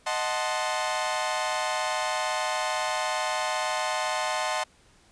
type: chord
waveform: sawtooth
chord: D# diminished seventh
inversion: none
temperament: equal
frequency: 622.3 / 740 / 880 / 1046.5 Hz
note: D#5 / F#5 / A5 / C6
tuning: 0 / 0 / 0 / 0 cents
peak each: -28 dBFS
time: 0.06-4.64 s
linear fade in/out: 10 ms
effects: pink hiss -59 dBFS RMS until 5.11 s + resampled to 22050 Hz